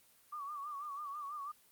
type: tone with vibrato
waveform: sine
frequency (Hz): 1160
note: D6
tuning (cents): -22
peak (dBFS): -40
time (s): 0.32-1.52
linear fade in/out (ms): 10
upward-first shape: sine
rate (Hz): 6.1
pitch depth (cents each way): 85
effects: white hiss -66 dBFS RMS until 1.71 s + Opus 24 kbps